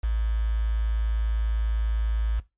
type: tone with quantisation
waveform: sine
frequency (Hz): 55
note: A1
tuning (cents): 0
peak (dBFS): -22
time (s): 0.03-2.4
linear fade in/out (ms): 10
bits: 7
effects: noise-tail reverb RT60 0.2 s tail -17 dB re dry + resampled to 8000 Hz